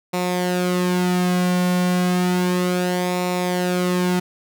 sawtooth tone with flanger, 180 Hz, F#3, 47 cents flat, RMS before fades -20 dBFS, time 0.13-4.2 s, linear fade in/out 10 ms, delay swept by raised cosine 0.63 to 2.43 ms, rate 0.32 Hz, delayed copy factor -0.6, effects none

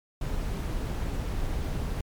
brown noise, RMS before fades -30 dBFS, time 0.21-2.01 s, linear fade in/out 5 ms, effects MP3 96 kbps

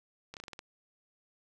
slowing click train, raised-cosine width 0.2 ms, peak -26 dBFS, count 7, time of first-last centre 0.34-0.591 s, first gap 28 ms, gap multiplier 1.16, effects none

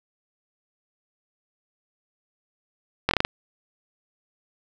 slowing click train, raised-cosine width 0.3 ms, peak -3 dBFS, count 6, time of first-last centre 3.09-3.249 s, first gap 21 ms, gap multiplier 1.21, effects none

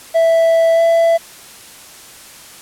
triangle tone with pitch glide, 659.3 to 666.6 Hz, E5 to E5, 0 to +19 cents, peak -7 dBFS, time 0.14-1.18 s, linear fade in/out 20 ms, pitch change +19 cents, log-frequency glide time 0.73-0.81 s, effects white hiss -38 dBFS RMS until 2.61 s + low-pass 12000 Hz 12 dB/octave

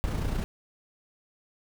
brown noise with amplitude modulation, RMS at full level -27 dBFS, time 0.04-0.44 s, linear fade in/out 0 ms, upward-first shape sine, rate 29.1 Hz, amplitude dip 45%, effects none

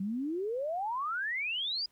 sine exponential sweep, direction up, 185 to 4978 Hz, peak -31 dBFS, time 0-1.86 s, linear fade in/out 5 ms, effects pink hiss -70 dBFS RMS until 1.91 s

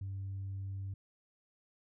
sine tone, 97.2 Hz, G2, 14 cents flat, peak -36 dBFS, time 0.01-0.94 s, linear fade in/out 5 ms, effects tanh soft clip ceiling -35 dBFS

